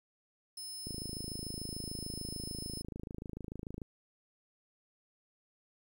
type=tone; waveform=25% pulse; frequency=5220 Hz; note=E8; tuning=18 cents flat; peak=-37 dBFS; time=0.57-2.82 s; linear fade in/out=5 ms
type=click train; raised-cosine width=3 ms; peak=-29 dBFS; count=80; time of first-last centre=0.87-3.818 s; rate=26.8 Hz
effects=11-bit